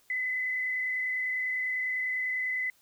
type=tone with frequency modulation; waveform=sine; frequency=2019 Hz; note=B6; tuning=38 cents sharp; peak=-28 dBFS; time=0.1-2.7 s; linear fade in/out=2 ms; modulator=30 Hz; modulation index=0.93; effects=white hiss -65 dBFS RMS until 2.81 s